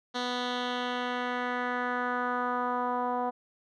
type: tone with low-pass filter sweep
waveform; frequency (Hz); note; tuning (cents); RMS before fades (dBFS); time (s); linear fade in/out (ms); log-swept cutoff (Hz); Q
10% pulse; 246.9; B3; 0; -31; 0.14-3.31; 20; 4300 to 850; 2.3
effects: none